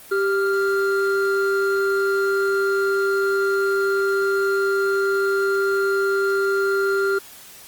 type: tone pair together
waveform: triangle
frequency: 392 / 1396.9 Hz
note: G4 / F6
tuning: 0 / 0 cents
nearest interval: octave + minor seventh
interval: 2200 cents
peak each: -17 / -21 dBFS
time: 0.11-7.19 s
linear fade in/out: 10 ms
effects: white hiss -43 dBFS RMS until 7.67 s + Opus 24 kbps